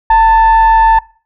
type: tone with frequency modulation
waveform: sine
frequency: 897 Hz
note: A5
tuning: 33 cents sharp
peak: -3 dBFS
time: 0.1-0.99 s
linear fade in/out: 5 ms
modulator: 853 Hz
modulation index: 0.4
effects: noise-tail reverb RT60 0.4 s tail -22 dB re dry + tanh soft clip ceiling 0 dBFS